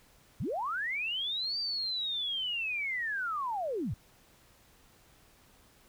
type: linear two-way sweep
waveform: sine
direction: up then down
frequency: 72 to 4701 to 72 Hz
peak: -31 dBFS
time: 0.4-3.94 s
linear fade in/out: 5 ms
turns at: 1.59 s
effects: pink hiss -62 dBFS RMS until 5.88 s